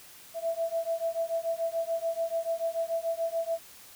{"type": "beating tone pair", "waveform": "sine", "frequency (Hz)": [660, 666.9], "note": ["E5", "E5"], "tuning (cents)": [2, 20], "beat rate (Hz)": 6.9, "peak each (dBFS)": -31, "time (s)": [0.34, 3.59], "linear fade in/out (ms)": 50, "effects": ["white hiss -51 dBFS RMS until 3.95 s"]}